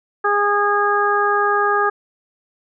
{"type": "harmonic tone", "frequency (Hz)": 410, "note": "G#4", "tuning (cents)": -22, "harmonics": [1, 2, 3, 4], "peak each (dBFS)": [-20, -21, -18, -21], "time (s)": [0.24, 1.9], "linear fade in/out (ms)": 10, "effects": []}